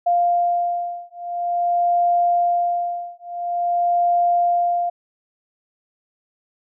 sine beating tone pair, 698.5 / 698.98 Hz, F5 / F5, 0 / +1 cents, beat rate 0.48 Hz, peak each -20 dBFS, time 0.06-4.9 s, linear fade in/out 10 ms, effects none

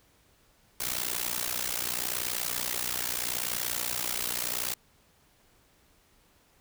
white noise with amplitude modulation, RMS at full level -28 dBFS, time 0.8-4.74 s, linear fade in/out 5 ms, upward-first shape sine, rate 60.8 Hz, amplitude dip 90%, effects pink hiss -64 dBFS RMS until 6.6 s

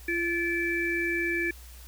sine tone cluster, 341.4 / 1734 / 2325 Hz, F4 / A6 / D7, -39 / -26 / -18 cents, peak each -30 dBFS, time 0.08-1.51 s, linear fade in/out 5 ms, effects added 60 Hz sine -45 dBFS peak until 1.87 s + white hiss -52 dBFS RMS until 1.87 s

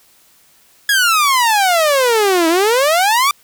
sawtooth exponential two-way sweep, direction down then up, 1685 to 318.8 to 1196 Hz, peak -7 dBFS, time 0.89-3.31 s, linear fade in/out 2 ms, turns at 2.48 s, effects white hiss -51 dBFS RMS until 3.43 s

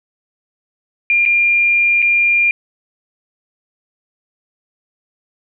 sine tone with dropouts, 2400 Hz, D7, 37 cents sharp, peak -10 dBFS, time 1.1-2.51 s, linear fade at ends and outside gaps 1 ms, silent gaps 1.253-1.26 / 2.02-2.025 s, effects none

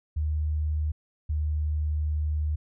sine tone pair in turn, 76.4 / 75.98 Hz, D#2 / D#2, -31 / -41 cents, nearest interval unison, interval 10 cents, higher first, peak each -24 dBFS, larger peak neither, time 0.16-0.92 / 1.29-2.56 s, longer second, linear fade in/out 10 ms, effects none

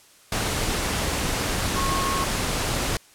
sine tone in noise, 1089 Hz, C#6, 31 cents flat, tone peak -25 dBFS, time 1.76-2.24 s, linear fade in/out 2 ms, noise pink, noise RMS -25 dBFS, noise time 0.32-2.97 s, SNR -3 dB, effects white hiss -53 dBFS RMS until 3.14 s + low-pass 11000 Hz 12 dB/octave

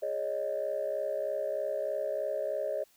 sine chord, Ab suspended fourth, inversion none, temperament equal with one note detuned, 415.3 / 554.4 / 617.6 Hz, Ab4 / Db5 / Eb5, 0 / 0 / -13 cents, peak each -38 / -33 / -32 dBFS, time 0.02-2.84 s, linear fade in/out 10 ms, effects tanh soft clip ceiling -23 dBFS + white hiss -65 dBFS RMS until 2.96 s

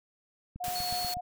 click train, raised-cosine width 5 ms, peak -30 dBFS, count 6, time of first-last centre 0.56-1.17 s, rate 8.2 Hz
sine tone with tremolo, 720 Hz, F#5, 47 cents flat, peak -32 dBFS, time 0.6-1.21 s, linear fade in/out 10 ms, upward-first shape sine, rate 3.5 Hz, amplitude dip 30%
white noise, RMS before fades -38 dBFS, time 0.64-1.14 s, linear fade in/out 0 ms
sine tone, 4359 Hz, C#8, 30 cents flat, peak -34 dBFS, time 0.75-1.14 s, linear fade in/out 5 ms
effects none

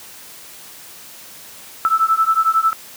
sine beating tone pair, 1312 / 1323 Hz, E6 / E6, -9 / +6 cents, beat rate 11 Hz, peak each -16 dBFS, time 1.85-2.73 s, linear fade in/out 0 ms, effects white hiss -39 dBFS RMS until 2.96 s + high-pass 80 Hz 12 dB/octave

